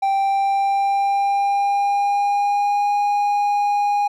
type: tone with pitch glide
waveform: triangle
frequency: 784 to 819.2 Hz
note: G5 to G#5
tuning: 0 to -24 cents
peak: -14 dBFS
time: 0.02-4.08 s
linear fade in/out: 10 ms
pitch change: +76 cents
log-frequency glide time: 0.12-2.93 s
effects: none